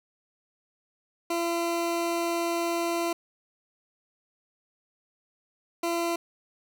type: tone bursts at uneven times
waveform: 20% pulse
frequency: 339.6 Hz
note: F4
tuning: 48 cents flat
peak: -21 dBFS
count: 2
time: 1.3-3.13 / 5.83-6.16 s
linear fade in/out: 5 ms
effects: none